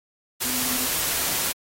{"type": "tone in noise", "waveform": "sine", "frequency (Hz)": 252.4, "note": "B3", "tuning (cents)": 38, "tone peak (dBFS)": -32, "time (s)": [0.44, 0.87], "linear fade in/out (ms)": 20, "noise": "white", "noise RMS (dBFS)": -25, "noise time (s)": [0.4, 1.53], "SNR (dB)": -10, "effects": ["AAC 48 kbps"]}